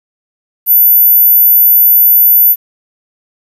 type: tone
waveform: sine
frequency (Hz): 14010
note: A9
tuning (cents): -9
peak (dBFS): -3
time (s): 0.66-2.56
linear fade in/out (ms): 50
effects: 7-bit